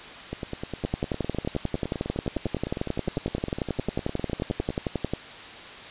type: two click trains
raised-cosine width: 2 ms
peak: -17 / -12 dBFS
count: 44 / 49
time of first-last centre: 0.33-4.704 / 0.85-5.136 s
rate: 9.83 / 11.2 Hz
effects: white hiss -41 dBFS RMS until 5.9 s + resampled to 8000 Hz